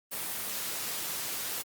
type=noise; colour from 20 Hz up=white; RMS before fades=-35 dBFS; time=0.11-1.63 s; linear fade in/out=20 ms; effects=high-pass 100 Hz 12 dB/octave + Opus 32 kbps